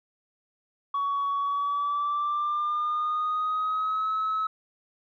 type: tone with pitch glide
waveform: sine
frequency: 1124 to 1291.1 Hz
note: C#6 to E6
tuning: +24 to -36 cents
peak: -23 dBFS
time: 0.94-4.47 s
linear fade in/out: 5 ms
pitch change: +240 cents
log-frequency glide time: 1.38-4.1 s
effects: tanh soft clip ceiling -22 dBFS